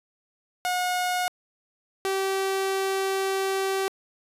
sawtooth tone pair in turn, 724 / 386.2 Hz, F#5 / G4, -38 / -26 cents, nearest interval major seventh, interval 1088 cents, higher first, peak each -20 / -20 dBFS, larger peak neither, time 0.65-1.28 / 2.05-3.88 s, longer second, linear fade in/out 0 ms, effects resampled to 32000 Hz

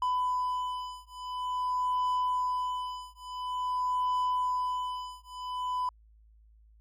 triangle beating tone pair, 1000 / 1000.48 Hz, B5 / B5, +21 / +22 cents, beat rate 0.48 Hz, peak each -30 dBFS, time 0.02-5.89 s, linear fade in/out 2 ms, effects added 54 Hz sine -56 dBFS peak until 6.8 s

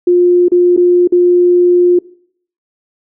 sine tone with dropouts, 354.4 Hz, F4, 25 cents sharp, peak -5 dBFS, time 0.07-1.99 s, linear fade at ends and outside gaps 5 ms, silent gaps 0.484-0.518 / 0.765-0.774 / 1.075-1.122 s, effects noise-tail reverb RT60 0.6 s tail -21 dB re dry

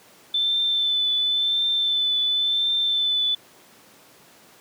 sine tone with vibrato, 3527 Hz, A7, 3 cents sharp, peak -19 dBFS, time 0.34-3.35 s, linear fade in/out 5 ms, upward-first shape triangle, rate 0.94 Hz, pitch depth 26 cents each way, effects pink hiss -51 dBFS RMS until 4.6 s + high-pass 200 Hz 12 dB/octave

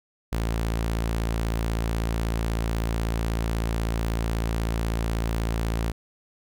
sawtooth tone, 56.2 Hz, A1, 37 cents sharp, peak -20 dBFS, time 0.32-5.92 s, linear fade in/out 10 ms, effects none

